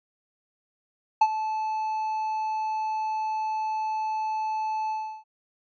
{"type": "tone with ADSR envelope", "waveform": "triangle", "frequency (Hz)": 870, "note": "A5", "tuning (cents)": -20, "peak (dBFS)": -11, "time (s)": [1.21, 5.24], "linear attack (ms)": 7, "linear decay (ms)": 51, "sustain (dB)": -13, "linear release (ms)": 340, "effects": ["resampled to 16000 Hz"]}